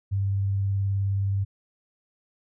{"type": "tone with vibrato", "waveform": "sine", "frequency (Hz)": 98.5, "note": "G2", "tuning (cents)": 9, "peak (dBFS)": -22, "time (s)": [0.11, 1.45], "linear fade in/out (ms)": 20, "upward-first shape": "sine", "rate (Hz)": 19, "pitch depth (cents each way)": 16, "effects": []}